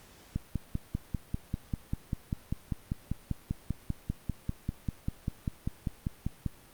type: click train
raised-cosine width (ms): 5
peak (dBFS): -18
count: 32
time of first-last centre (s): 0.36-6.462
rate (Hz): 5.08
effects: pink hiss -56 dBFS RMS until 6.73 s + Opus 48 kbps